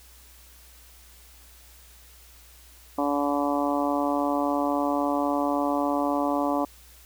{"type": "harmonic tone", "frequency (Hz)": 143.7, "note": "D3", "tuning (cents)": -37, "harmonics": [2, 3, 4, 5, 6, 7, 8], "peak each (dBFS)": [-26, -37, -29, -30, -32, -32, -34], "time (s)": [2.98, 6.65], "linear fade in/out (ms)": 5, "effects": ["added 60 Hz sine -52 dBFS peak until 7.05 s", "white hiss -53 dBFS RMS until 7.05 s"]}